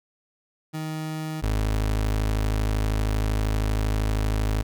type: tone pair in turn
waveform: 30% pulse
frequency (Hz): 156.6 / 52.77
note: D#3 / G#1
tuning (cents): +11 / +28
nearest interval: octave + perfect fifth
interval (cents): 1883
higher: first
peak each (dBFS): -26 / -19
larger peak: second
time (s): 0.73-1.42 / 1.42-4.63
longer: second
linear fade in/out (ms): 20
effects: none

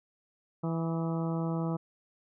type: harmonic tone with a mistuned harmonic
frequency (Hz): 164.81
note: E3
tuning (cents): 0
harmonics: 1 / 2 / 3 / 4 / 5 / 6 / 7 / 8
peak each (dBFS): -30 / -36 / -40 / -42 / -44 / -46 / -47 / -48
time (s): 0.63-1.77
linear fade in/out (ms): 10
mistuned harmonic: 8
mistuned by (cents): -46
effects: none

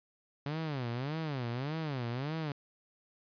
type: tone with vibrato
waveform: sawtooth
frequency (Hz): 137.8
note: C#3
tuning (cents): -10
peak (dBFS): -30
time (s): 0.46-2.52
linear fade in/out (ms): 2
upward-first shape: sine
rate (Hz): 1.7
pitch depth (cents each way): 280
effects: resampled to 11025 Hz

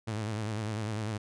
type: tone with vibrato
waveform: sawtooth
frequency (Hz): 107.9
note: A2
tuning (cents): -33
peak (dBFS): -28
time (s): 0.07-1.18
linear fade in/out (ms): 10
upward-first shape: sine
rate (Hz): 10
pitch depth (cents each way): 82
effects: resampled to 22050 Hz

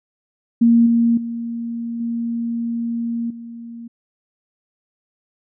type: tone with level steps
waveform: sine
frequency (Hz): 233.1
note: A#3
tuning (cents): 0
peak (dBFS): -9 / -12 / -23 / -20 / -31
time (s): 0.61-3.88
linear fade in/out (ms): 10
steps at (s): 0.86 / 1.17 / 2 / 3.3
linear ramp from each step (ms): 5
effects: none

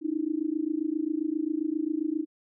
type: tone with amplitude modulation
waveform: sine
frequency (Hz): 311.5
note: D#4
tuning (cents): +2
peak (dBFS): -22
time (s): 0.01-2.26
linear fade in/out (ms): 50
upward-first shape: sine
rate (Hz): 27.5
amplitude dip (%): 95
effects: none

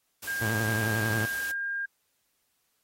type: noise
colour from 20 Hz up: white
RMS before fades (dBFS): -40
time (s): 0.22-1.52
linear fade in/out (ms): 10
type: tone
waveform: sine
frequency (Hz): 1608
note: G6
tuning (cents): +44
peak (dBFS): -29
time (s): 0.27-1.86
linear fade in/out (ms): 10
type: tone with vibrato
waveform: sawtooth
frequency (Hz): 110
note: A2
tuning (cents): 0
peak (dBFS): -24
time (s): 0.41-1.26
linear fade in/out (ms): 10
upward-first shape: sine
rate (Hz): 11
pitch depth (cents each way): 77
effects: white hiss -74 dBFS RMS until 2.83 s + AAC 48 kbps

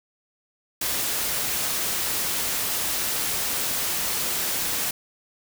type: noise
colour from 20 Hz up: white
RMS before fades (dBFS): -26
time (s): 0.81-4.91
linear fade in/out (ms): 5
effects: none

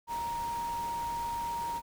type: tone in noise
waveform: sine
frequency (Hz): 937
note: A#5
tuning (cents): +9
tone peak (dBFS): -32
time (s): 0.07-1.82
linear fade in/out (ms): 50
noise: pink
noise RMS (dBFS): -45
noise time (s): 0.07-1.82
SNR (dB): +10
effects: none

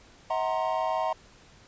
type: tone cluster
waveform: triangle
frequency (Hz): 640 / 746 / 930 / 1056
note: D#5 / F#5 / A#5 / C6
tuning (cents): +49 / +14 / -4 / +16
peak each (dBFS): -28 / -29 / -29 / -32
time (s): 0.3-1.13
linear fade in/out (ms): 5
effects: pink hiss -55 dBFS RMS until 1.67 s + resampled to 16000 Hz

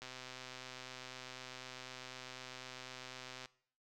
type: click train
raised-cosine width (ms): 0.2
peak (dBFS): -30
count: 441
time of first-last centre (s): 0.02-3.458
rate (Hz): 128
effects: noise-tail reverb RT60 0.6 s tail -21 dB re dry

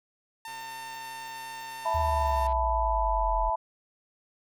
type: tone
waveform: sawtooth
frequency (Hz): 903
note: A5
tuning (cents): +45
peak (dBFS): -34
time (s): 0.45-2.47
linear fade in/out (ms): 2
type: click train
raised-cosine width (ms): 0.3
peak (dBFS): -34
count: 273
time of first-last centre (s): 0.48-2.525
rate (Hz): 133
type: chord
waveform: sine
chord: E suspended fourth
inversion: none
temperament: just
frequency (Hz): 659.3 / 879 / 988.9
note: E5 / A5 / B5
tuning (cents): 0 / -2 / +2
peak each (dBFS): -31 / -28 / -29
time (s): 1.85-3.56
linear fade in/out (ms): 10
type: exponential sweep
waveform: sine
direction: down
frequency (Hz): 80.3 to 41.2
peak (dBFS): -28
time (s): 1.94-3.5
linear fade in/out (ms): 10
effects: none

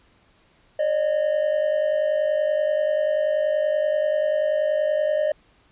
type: tone pair together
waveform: triangle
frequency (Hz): 559.6 / 610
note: C#5 / D#5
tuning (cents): +16 / -34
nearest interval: minor second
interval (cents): 150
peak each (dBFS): -24 / -18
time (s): 0.79-5.32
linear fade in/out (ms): 5
effects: pink hiss -59 dBFS RMS until 5.71 s + resampled to 8000 Hz

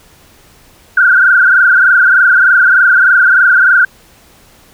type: tone with frequency modulation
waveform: sine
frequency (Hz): 1481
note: F#6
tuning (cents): +1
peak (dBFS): -4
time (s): 0.97-3.85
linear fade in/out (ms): 5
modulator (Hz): 23.3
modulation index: 3.6
effects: pink hiss -44 dBFS RMS until 4.73 s

